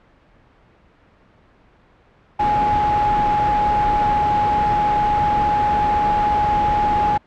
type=tone in noise; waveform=sine; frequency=836 Hz; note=G#5; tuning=11 cents sharp; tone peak=-15 dBFS; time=2.39-7.18 s; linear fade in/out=10 ms; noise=pink; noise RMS=-24 dBFS; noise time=2.39-7.18 s; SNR=+6 dB; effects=pink hiss -53 dBFS RMS until 7.26 s + low-pass 2000 Hz 12 dB/octave